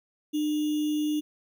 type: tone with sample-and-hold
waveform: sine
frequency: 301.5 Hz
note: D4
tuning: 46 cents sharp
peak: -24 dBFS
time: 0.33-1.21 s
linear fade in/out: 20 ms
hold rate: 3150 Hz
effects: none